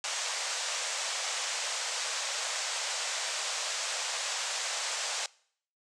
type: band-pass noise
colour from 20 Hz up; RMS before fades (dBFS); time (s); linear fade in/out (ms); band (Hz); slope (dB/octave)
white; -34; 0.04-5.26; 2; 500 to 8000; 48
effects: noise-tail reverb RT60 0.6 s tail -23 dB re dry